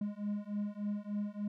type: beating tone pair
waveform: triangle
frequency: 204.7 / 208.1 Hz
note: G#3 / G#3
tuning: -25 / +4 cents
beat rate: 3.4 Hz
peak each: -36 / -36 dBFS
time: 0.01-1.48 s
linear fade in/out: 5 ms
effects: none